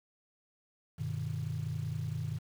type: chord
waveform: sine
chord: G augmented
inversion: none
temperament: just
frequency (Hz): 98 / 122.5 / 153.12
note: G2 / B2 / D#3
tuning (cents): 0 / -14 / -27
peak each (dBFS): -38 / -37 / -36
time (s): 0.98-2.39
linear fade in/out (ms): 20
effects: tanh soft clip ceiling -26 dBFS + 9-bit